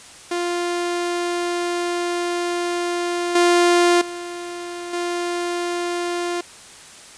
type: tone with level steps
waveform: sawtooth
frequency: 349.2 Hz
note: F4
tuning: in tune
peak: -17 / -9 / -25 / -18 dBFS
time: 0.31-6.41 s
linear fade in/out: 5 ms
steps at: 3.35 / 4.01 / 4.93 s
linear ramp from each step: 5 ms
effects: white hiss -42 dBFS RMS until 7.17 s + resampled to 22050 Hz